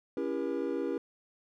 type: chord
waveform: triangle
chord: C# diminished seventh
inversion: none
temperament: just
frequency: 277.2 / 332.6 / 399.1 / 479 Hz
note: C#4 / E4 / G4 / Bb4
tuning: 0 / +16 / +31 / +47 cents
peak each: -34 dBFS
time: 0.17-0.98 s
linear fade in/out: 2 ms
effects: none